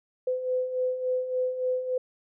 sine beating tone pair, 505 / 508.5 Hz, B4 / C5, +39 / -50 cents, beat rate 3.5 Hz, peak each -33 / -26 dBFS, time 0.27-1.98 s, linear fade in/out 5 ms, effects none

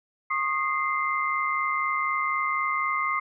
sine tone cluster, 1088 / 1232 / 2084 Hz, C#6 / D#6 / C7, -33 / -17 / -7 cents, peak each -28 dBFS, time 0.3-3.2 s, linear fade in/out 10 ms, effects none

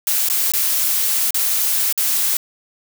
blue noise with dropouts, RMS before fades -18 dBFS, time 0.07-2.37 s, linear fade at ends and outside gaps 1 ms, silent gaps 0.287-0.299 / 0.52-0.536 / 1.307-1.344 / 1.926-1.976 s, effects none

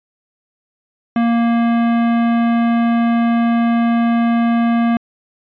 sine tone with hard clipping, 233.3 Hz, A#3, 2 cents sharp, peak -14 dBFS, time 1.16-4.97 s, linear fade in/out 2 ms, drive 16 dB, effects resampled to 11025 Hz

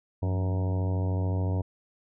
harmonic tone with a mistuned harmonic, 93.7 Hz, F#2, 22 cents sharp, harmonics 1 / 2 / 3 / 4 / 5 / 6 / 7 / 8 / 9 / 10, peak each -25 / -36 / -37 / -42 / -41 / -43 / -43 / -49 / -49 / -46 dBFS, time 0.22-1.62 s, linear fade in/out 10 ms, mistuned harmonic 2, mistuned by -110 cents, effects none

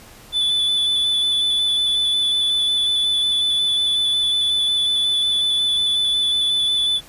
triangle tone with vibrato, 3480 Hz, A7, 20 cents flat, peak -15 dBFS, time 0.32-7.01 s, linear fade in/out 50 ms, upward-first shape square, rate 5.5 Hz, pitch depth 11 cents each way, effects pink hiss -44 dBFS RMS until 7.08 s + resampled to 32000 Hz

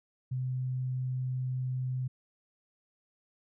sine tone, 128.2 Hz, C3, 35 cents flat, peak -30 dBFS, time 0.31-2.08 s, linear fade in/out 10 ms, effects none

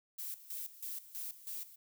violet noise with tremolo, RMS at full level -42 dBFS, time 0.18-1.76 s, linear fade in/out 10 ms, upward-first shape square, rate 3.1 Hz, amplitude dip 80%, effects none

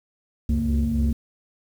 sine tone cluster, 66.6 / 70.2 / 90 / 136.8 / 228.9 Hz, C2 / C#2 / F#2 / C#3 / A#3, +31 / +22 / -47 / -23 / -31 cents, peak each -22 / -25 / -31 / -31 / -22 dBFS, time 0.49-1.13 s, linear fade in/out 5 ms, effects tanh soft clip ceiling -14 dBFS + 8-bit

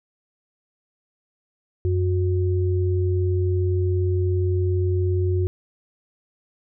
sine tone pair together, 91.73 / 364.4 Hz, F#2 / F#4, -14 / -26 cents, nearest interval 2 octaves, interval 2388 cents, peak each -19 / -25 dBFS, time 1.85-5.47 s, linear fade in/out 0 ms, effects none

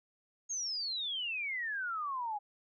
sine exponential sweep, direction down, 6645 to 807 Hz, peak -34 dBFS, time 0.49-2.39 s, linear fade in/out 20 ms, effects none

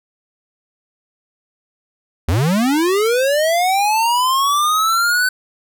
square linear sweep, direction up, 71.7 to 1517 Hz, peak -14 dBFS, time 2.28-5.29 s, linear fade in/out 5 ms, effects none

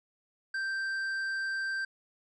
triangle tone with tanh clipping, 1568 Hz, G6, in tune, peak -32 dBFS, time 0.54-1.85 s, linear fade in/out 5 ms, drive 11 dB, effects none

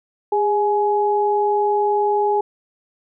sine tone pair together, 409.2 / 840 Hz, G#4 / G#5, -26 / +19 cents, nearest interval octave, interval 1245 cents, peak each -18 dBFS, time 0.32-2.41 s, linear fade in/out 5 ms, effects none

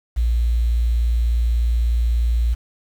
sine tone with quantisation, 58.3 Hz, A#1, 1 cent sharp, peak -15 dBFS, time 0.16-2.55 s, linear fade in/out 20 ms, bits 7, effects none

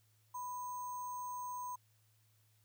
sine tone with sample-and-hold, 992 Hz, B5, 7 cents sharp, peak -40 dBFS, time 0.34-1.76 s, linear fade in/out 10 ms, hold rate 7350 Hz, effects added 108 Hz sine -70 dBFS peak until 2.64 s + white hiss -75 dBFS RMS until 2.64 s

